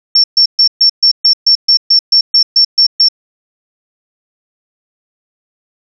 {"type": "tone bursts", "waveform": "sine", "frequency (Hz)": 5440, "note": "F8", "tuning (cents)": -46, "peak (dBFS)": -4, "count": 14, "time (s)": [0.15, 3.086], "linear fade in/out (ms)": 5, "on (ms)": 89, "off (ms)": 130, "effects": []}